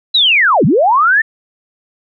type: linear two-way sweep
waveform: sine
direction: down then up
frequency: 4032 to 123.47 to 1834 Hz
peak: -7 dBFS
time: 0.14-1.22 s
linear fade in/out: 10 ms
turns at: 0.65 s
effects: none